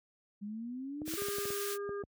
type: exponential sweep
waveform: sine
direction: up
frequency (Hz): 200 to 332.7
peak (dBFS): -38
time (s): 0.41-1.17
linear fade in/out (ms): 20
type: clicks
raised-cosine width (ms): 2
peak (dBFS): -30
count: 10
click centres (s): 1.018 / 1.079 / 1.137 / 1.22 / 1.285 / 1.384 / 1.454 / 1.504 / 1.892 / 2.037
type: high-pass noise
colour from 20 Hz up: white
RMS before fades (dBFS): -40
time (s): 1.05-1.78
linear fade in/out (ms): 50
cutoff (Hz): 1200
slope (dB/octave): 48
type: harmonic tone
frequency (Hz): 404.2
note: G#4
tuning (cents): -47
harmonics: 1 / 3 / 4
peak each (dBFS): -36 / -46 / -50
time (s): 1.17-2.03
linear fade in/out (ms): 10
effects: high-pass 60 Hz 12 dB/octave